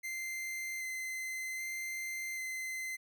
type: tone with vibrato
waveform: 45% pulse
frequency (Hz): 2072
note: C7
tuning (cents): -17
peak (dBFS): -37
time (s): 0.03-2.97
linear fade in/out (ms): 20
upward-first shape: square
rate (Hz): 0.64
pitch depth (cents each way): 10
effects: none